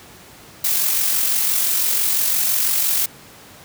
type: noise with amplitude modulation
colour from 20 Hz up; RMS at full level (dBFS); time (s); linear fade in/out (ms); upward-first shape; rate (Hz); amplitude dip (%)
blue; -17; 0.64-3.06; 5; sine; 45.9; 35
effects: pink hiss -43 dBFS RMS until 3.64 s + high-pass 80 Hz 12 dB/octave